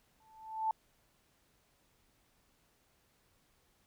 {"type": "tone with exponential growth", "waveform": "sine", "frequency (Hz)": 880, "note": "A5", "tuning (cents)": 0, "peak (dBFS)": -27, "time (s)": [0.2, 0.71], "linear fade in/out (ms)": 2, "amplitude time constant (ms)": 110, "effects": ["pink hiss -72 dBFS RMS until 3.86 s"]}